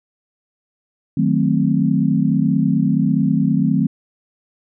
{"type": "chord", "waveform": "sine", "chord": "D# diminished seventh", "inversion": "none", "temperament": "equal", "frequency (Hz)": [155.56, 185, 220, 261.6], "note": ["D#3", "F#3", "A3", "C4"], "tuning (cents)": [0, 0, 0, 0], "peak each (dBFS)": -19, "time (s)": [1.17, 3.87], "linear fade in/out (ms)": 5, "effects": []}